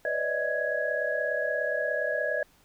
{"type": "tone cluster", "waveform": "sine", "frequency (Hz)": [496.7, 570, 600, 637, 1667], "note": ["B4", "C#5", "D5", "D#5", "G#6"], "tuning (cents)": [10, 48, 37, 41, 6], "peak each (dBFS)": [-35, -36, -31, -33, -30], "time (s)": [0.05, 2.43], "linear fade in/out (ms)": 2, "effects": ["pink hiss -62 dBFS RMS until 2.64 s"]}